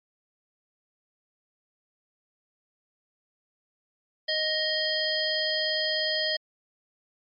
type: harmonic tone with a mistuned harmonic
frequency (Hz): 622.3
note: D#5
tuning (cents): 0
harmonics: 1 / 3 / 5 / 7 / 8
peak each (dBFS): -31 / -31 / -31 / -31 / -31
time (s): 4.28-6.37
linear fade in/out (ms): 10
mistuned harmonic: 5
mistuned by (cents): +51
effects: MP3 48 kbps